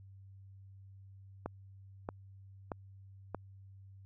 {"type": "click train", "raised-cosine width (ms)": 1, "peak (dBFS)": -23, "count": 4, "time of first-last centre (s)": [1.46, 3.347], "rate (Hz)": 1.59, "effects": ["added 97 Hz sine -52 dBFS peak until 4.05 s"]}